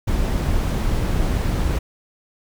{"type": "noise", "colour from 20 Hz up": "brown", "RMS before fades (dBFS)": -20, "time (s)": [0.07, 1.79], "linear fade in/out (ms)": 10, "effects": []}